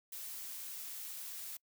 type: noise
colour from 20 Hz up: blue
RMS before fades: -45 dBFS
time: 0.12-1.57 s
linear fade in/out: 5 ms
effects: noise-tail reverb RT60 0.1 s tail -26 dB re dry